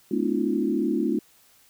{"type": "tone cluster", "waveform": "sine", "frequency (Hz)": [211.5, 245.2, 287.6, 320.3, 353.6], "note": ["G#3", "B3", "D4", "E4", "F4"], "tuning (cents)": [32, -12, -36, -50, 22], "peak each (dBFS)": -28, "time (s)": [0.11, 1.19], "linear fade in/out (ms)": 5, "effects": ["white hiss -58 dBFS RMS until 1.69 s"]}